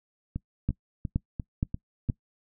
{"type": "two click trains", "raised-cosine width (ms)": 5, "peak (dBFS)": [-19, -13], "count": [6, 4], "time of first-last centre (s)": [[0.36, 2.09], [0.69, 2.098]], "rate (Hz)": [2.89, 2.13], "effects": ["noise-tail reverb RT60 0.1 s tail -23 dB re dry"]}